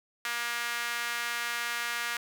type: tone with high-pass filter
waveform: sawtooth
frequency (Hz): 237.1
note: A#3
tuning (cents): +30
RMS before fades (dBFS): -33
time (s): 0.25-2.17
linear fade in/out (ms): 2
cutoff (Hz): 1600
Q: 1.8
effects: none